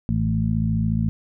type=harmonic tone with a mistuned harmonic; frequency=54.3 Hz; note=A1; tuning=22 cents flat; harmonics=1 / 2 / 3 / 4; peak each=-28 / -23 / -24 / -24 dBFS; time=0.09-1.09 s; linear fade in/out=0 ms; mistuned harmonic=4; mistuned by=+18 cents; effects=none